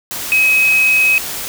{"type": "tone in noise", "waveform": "sine", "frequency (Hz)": 2545, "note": "D#7", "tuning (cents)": 39, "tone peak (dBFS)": -9, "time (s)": [0.32, 1.18], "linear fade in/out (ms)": 0, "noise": "white", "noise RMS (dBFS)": -24, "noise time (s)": [0.11, 1.48], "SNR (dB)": 12, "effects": []}